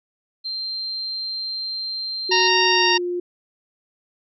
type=tone; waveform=sine; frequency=4154 Hz; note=C8; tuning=13 cents flat; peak=-25 dBFS; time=0.44-2.49 s; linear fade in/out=20 ms
type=tone with pitch glide; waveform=sine; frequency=370 to 353.9 Hz; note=F#4 to F4; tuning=0 to +23 cents; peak=-22 dBFS; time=2.29-3.2 s; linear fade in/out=5 ms; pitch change=-77 cents; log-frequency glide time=2.65-3.02 s
type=harmonic tone; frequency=928 Hz; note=A#5; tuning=8 cents flat; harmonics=1 / 2 / 3 / 4 / 5 / 6; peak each=-21 / -22 / -21 / -25 / -24 / -24 dBFS; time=2.31-2.98 s; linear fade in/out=10 ms
effects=none